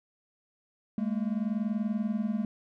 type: tone pair together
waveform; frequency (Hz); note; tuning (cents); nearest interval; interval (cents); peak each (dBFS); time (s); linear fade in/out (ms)
triangle; 206 / 226.4; G#3 / A3; -14 / +50; major second; 164; -28 / -29; 0.98-2.45; 2
effects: none